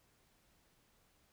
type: silence
effects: pink hiss -72 dBFS RMS until 1.32 s